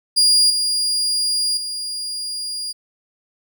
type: tone with level steps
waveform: 35% pulse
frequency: 4840 Hz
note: D#8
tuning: 49 cents flat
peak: -10 / -16 / -23 dBFS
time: 0.16-2.73 s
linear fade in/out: 20 ms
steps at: 0.5 / 1.57 s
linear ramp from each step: 2 ms
effects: none